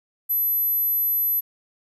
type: tone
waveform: sine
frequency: 12000 Hz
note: F#9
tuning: 23 cents sharp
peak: -18 dBFS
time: 0.29-1.41 s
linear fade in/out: 20 ms
effects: tanh soft clip ceiling -15 dBFS + 10-bit